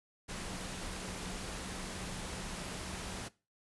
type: tone in noise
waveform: sine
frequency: 185 Hz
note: F#3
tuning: in tune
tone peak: -47 dBFS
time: 0.28-3.29 s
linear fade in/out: 20 ms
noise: pink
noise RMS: -42 dBFS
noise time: 0.28-3.29 s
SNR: -8 dB
effects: noise-tail reverb RT60 0.3 s tail -20 dB re dry + resampled to 24000 Hz